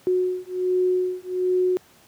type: beating tone pair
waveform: sine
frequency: 365.4 / 366.7 Hz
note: F#4 / F#4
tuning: -22 / -15 cents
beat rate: 1.3 Hz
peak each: -23 dBFS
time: 0.07-1.77 s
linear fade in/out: 0 ms
effects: pink hiss -54 dBFS RMS until 2.07 s + high-pass 100 Hz 12 dB/octave